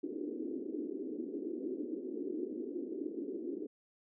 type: band-pass noise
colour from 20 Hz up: white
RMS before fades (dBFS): -40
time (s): 0.03-3.67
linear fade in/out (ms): 10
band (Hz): 260 to 390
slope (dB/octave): 48
effects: none